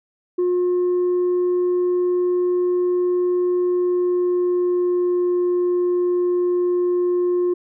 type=tone with pitch glide; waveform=sine; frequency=358.1 to 355.6 Hz; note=F4 to F4; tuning=+43 to +31 cents; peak=-14 dBFS; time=0.38-7.54 s; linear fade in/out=10 ms; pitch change=-12 cents; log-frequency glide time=3.58-5.33 s; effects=tanh soft clip ceiling -15 dBFS